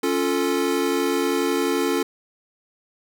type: chord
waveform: square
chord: Db augmented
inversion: none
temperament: equal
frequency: 277.2 / 349.2 / 440 Hz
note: Db4 / F4 / A4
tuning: 0 / 0 / 0 cents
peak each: -25 dBFS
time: 0.03-2.03 s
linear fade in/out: 5 ms
effects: none